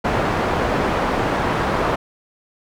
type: low-pass noise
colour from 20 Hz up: white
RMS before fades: -20 dBFS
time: 0.04-1.96 s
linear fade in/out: 10 ms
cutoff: 1000 Hz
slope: 12 dB/octave
effects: none